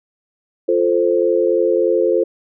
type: chord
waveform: sine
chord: F major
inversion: none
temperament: equal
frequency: 349.2 / 440 / 523.3 Hz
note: F4 / A4 / C5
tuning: 0 / 0 / 0 cents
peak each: -17 dBFS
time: 0.68-2.24 s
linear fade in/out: 10 ms
effects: none